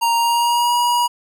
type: tone with pitch glide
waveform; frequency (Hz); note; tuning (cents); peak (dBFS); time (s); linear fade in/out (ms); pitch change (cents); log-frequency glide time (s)
square; 932.3 to 962.4; A#5 to B5; 0 to -45; -15; 0.01-1.08; 20; +55; 0.16-0.74
effects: none